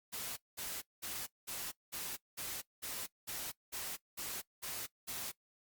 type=noise bursts; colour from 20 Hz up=white; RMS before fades=-42 dBFS; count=12; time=0.12-5.32 s; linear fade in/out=20 ms; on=250 ms; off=200 ms; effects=noise-tail reverb RT60 0.1 s tail -19 dB re dry + Opus 48 kbps

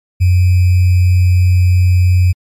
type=tone with sample-and-hold; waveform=sine; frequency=90.3 Hz; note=F#2; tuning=42 cents flat; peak=-6 dBFS; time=0.2-2.33 s; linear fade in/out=20 ms; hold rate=2450 Hz; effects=MP3 64 kbps

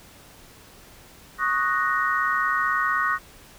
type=chord; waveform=sine; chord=D# minor seventh; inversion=third; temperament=equal; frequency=1108.7 / 1244.5 / 1480 / 1864.7 Hz; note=C#6 / D#6 / F#6 / A#6; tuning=0 / 0 / 0 / 0 cents; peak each=-26 dBFS; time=1.38-3.19 s; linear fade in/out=50 ms; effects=pink hiss -49 dBFS RMS until 3.58 s

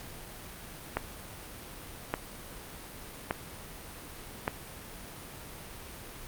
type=click train; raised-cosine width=0.5 ms; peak=-13 dBFS; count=4; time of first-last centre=0.97-4.479 s; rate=0.855 Hz; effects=pink hiss -45 dBFS RMS until 6.27 s + Opus 48 kbps

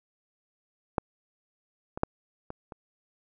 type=clicks; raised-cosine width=1 ms; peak=-10 / -21 / -9 / -23 / -27 dBFS; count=5; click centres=0.982 / 1.975 / 2.034 / 2.504 / 2.722 s; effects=none

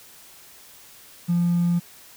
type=tone with hard clipping; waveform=triangle; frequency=173.3 Hz; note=F3; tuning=13 cents flat; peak=-18 dBFS; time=1.28-1.8 s; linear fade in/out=20 ms; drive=3 dB; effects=white hiss -48 dBFS RMS until 2.16 s

